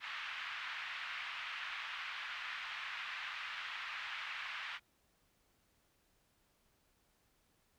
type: band-pass noise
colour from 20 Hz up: white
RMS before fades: -44 dBFS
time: 0-4.8 s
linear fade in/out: 50 ms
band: 1100 to 2900 Hz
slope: 24 dB/octave
effects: pink hiss -75 dBFS RMS until 7.78 s